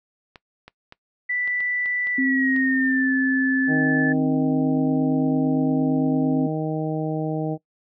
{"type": "clicks", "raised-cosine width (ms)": 0.3, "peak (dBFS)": -25, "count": 8, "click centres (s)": [0.358, 0.68, 0.924, 1.476, 1.605, 1.859, 2.071, 2.563]}
{"type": "tone with pitch glide", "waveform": "sine", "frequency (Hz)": [1975.5, 1739.8], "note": ["B6", "A6"], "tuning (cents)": [0, -20], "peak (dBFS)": -22, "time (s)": [1.29, 4.13], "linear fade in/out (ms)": 10, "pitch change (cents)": -220, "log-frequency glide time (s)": [2.13, 3.13]}
{"type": "tone", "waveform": "sine", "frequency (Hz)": 263.6, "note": "C4", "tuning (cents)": 13, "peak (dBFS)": -19, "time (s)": [2.18, 6.47], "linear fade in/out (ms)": 5}
{"type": "harmonic tone", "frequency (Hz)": 156.2, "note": "D#3", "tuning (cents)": 7, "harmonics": [1, 2, 3, 4, 5], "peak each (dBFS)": [-26, -27, -30, -32, -34], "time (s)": [3.67, 7.58], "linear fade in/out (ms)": 50}
{"effects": ["noise-tail reverb RT60 0.1 s tail -20 dB re dry"]}